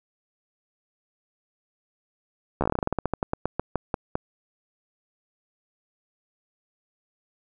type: slowing click train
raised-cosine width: 1 ms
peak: -10 dBFS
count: 22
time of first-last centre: 2.61-4.155 s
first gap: 13 ms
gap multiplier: 1.15
effects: none